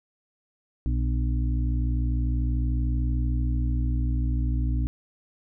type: harmonic tone with a mistuned harmonic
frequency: 60.3 Hz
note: B1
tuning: 41 cents flat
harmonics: 1 / 2 / 4 / 5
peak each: -23 / -29 / -35 / -37 dBFS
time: 0.86-4.87 s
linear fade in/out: 0 ms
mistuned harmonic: 4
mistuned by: +50 cents
effects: none